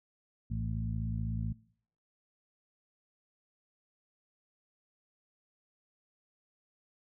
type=harmonic tone with a mistuned harmonic; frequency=56 Hz; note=A1; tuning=31 cents sharp; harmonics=1 / 2 / 3 / 4; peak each=-37 / -35 / -40 / -41 dBFS; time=0.5-1.53 s; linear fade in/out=10 ms; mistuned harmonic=1; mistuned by=+130 cents; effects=noise-tail reverb RT60 0.6 s tail -22 dB re dry